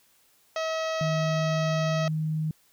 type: harmonic tone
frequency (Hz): 642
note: E5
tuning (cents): -46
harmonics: 1 / 2 / 3 / 4 / 5 / 6 / 7 / 8 / 9 / 10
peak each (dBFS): -28 / -34 / -38 / -40 / -42 / -44 / -45 / -46 / -47 / -48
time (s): 0.56-2.08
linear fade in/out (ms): 2
type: tone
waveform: sine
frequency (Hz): 156.3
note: D#3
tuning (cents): +8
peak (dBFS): -25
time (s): 1.01-2.51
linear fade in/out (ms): 2
effects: white hiss -63 dBFS RMS until 2.72 s